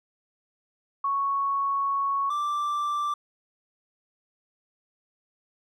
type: tone pair in turn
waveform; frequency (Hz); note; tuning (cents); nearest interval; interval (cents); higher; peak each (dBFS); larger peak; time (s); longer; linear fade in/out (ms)
sine / triangle; 1108.7 / 1174.6; C#6 / D6; 0 / 0; minor second; 100; second; -23; neither; 1.04-2.3 / 2.3-3.14; first; 5
effects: none